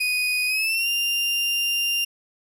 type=tone with pitch glide; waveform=35% pulse; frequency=2486 to 2790 Hz; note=D#7 to F7; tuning=-2 to -2 cents; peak=-19 dBFS; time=0-2.05 s; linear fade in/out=10 ms; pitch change=+200 cents; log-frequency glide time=0.47-0.88 s; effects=none